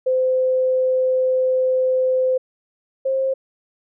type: tone pair in turn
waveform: sine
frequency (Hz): 515 / 531.6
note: C5 / C5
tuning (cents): -28 / +27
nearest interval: minor second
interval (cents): 55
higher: second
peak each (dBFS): -15 / -17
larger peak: first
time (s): 0.06-2.38 / 3.05-3.34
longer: first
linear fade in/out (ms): 10
effects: none